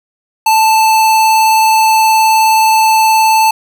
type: tone with vibrato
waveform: square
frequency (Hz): 880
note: A5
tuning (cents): 0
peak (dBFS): -7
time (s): 0.46-3.51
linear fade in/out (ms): 5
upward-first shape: triangle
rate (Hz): 19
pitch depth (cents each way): 11
effects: none